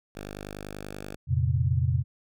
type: tone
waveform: 5% pulse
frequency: 50.3 Hz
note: G1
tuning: 45 cents sharp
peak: -26 dBFS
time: 0.15-1.16 s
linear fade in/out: 5 ms
type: chord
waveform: sine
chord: F suspended fourth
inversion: none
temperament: equal with one note detuned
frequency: 87.31 / 116.54 / 134.18 Hz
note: F2 / Bb2 / C3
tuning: 0 / 0 / +44 cents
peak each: -26 dBFS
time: 1.27-2.04 s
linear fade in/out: 50 ms
effects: none